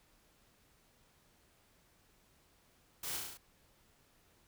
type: noise with echo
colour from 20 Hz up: white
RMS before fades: -42 dBFS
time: 3.03-3.17 s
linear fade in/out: 5 ms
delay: 34 ms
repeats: 6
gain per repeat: -2 dB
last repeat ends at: 3.374 s
effects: pink hiss -69 dBFS RMS until 4.47 s